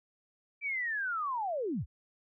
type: linear sweep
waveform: sine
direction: down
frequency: 2349 to 41.2 Hz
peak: -31 dBFS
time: 0.61-1.86 s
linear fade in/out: 50 ms
effects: none